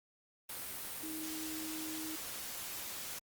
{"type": "tone in noise", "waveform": "sine", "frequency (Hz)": 315.5, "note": "D#4", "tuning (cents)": 24, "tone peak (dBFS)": -42, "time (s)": [1.03, 2.16], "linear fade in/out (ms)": 5, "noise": "white", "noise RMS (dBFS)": -43, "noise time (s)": [0.49, 3.19], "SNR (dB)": -2, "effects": ["Opus 32 kbps"]}